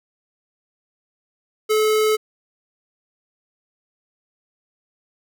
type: tone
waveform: square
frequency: 431.4 Hz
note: A4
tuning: 34 cents flat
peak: -16 dBFS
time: 1.69-2.17 s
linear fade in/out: 20 ms
effects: none